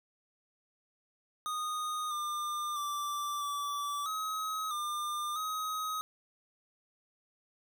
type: tone with pitch steps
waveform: square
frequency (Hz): 1237 / 1200 / 1170 / 1157 / 1272 / 1200 / 1264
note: D#6 / D6 / D6 / D6 / D#6 / D6 / D#6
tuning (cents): -10 / +37 / -7 / -26 / +38 / +37 / +27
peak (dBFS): -34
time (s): 1.46-6.01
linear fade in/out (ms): 0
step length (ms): 650
effects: none